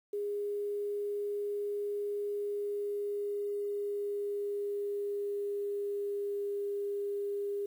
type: tone with pitch glide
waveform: sine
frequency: 409.9 to 404.7 Hz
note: G#4 to G#4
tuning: -23 to -45 cents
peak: -32 dBFS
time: 0.13-7.66 s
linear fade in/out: 5 ms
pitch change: -22 cents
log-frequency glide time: 2.27-6.62 s
effects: 10-bit